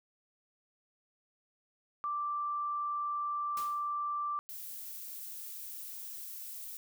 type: tone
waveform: sine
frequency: 1174.7 Hz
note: D6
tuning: in tune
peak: -32 dBFS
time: 2.04-4.39 s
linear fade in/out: 0 ms
type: noise with exponential decay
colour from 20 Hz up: white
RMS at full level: -43 dBFS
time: 3.57-3.94 s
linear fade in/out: 1 ms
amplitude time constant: 79 ms
type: noise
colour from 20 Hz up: violet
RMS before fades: -44 dBFS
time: 4.49-6.77 s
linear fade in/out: 0 ms
effects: none